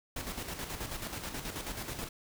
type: noise with tremolo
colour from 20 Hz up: pink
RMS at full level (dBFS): -38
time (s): 0.16-2.09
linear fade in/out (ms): 5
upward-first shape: square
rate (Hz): 9.3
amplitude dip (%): 50
effects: none